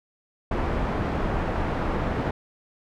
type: low-pass noise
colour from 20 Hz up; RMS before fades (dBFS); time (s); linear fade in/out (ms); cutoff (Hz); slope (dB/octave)
pink; -26; 0.51-2.31; 5; 1300; 12
effects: none